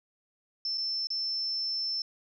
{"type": "tone with dropouts", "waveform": "sine", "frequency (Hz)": 5320, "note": "E8", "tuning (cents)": 15, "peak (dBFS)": -29, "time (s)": [0.65, 2.02], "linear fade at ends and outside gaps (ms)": 2, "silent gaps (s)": [[0.775, 0.779], [1.071, 1.103]], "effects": []}